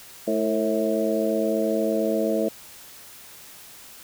harmonic tone with a mistuned harmonic, 108.5 Hz, A2, 24 cents flat, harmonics 2 / 3 / 4 / 5 / 6, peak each -27 / -27 / -27 / -27 / -27 dBFS, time 0.27-2.49 s, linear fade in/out 10 ms, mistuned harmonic 4, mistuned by +55 cents, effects white hiss -45 dBFS RMS until 4.03 s

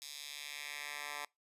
10% pulse tone with high-pass filter sweep, 146 Hz, D3, 10 cents flat, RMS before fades -45 dBFS, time 0.02-1.25 s, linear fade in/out 0 ms, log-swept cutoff 4400 to 1200 Hz, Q 1.4, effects noise-tail reverb RT60 0.2 s tail -25 dB re dry + resampled to 32000 Hz

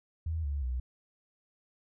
sine tone with pitch steps, 80.8 / 71.16 / 62.67 Hz, E2 / C#2 / B1, -34 / +46 / +26 cents, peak -30 dBFS, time 0.26-0.8 s, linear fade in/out 5 ms, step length 180 ms, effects none

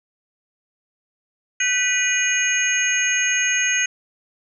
sine tone cluster, 1513 / 1969 / 2457 / 2906 / 6490 Hz, F#6 / B6 / D#7 / F#7 / G#8, +38 / -6 / -22 / -32 / -41 cents, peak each -26 / -23 / -23 / -27 / -22 dBFS, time 1.6-3.86 s, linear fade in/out 5 ms, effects none

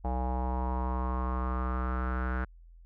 square tone with low-pass filter sweep, 63.4 Hz, B1, 46 cents sharp, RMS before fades -31 dBFS, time 0.04-2.45 s, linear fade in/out 10 ms, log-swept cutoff 800 to 1500 Hz, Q 5.8, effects added 42 Hz sine -50 dBFS peak until 2.85 s

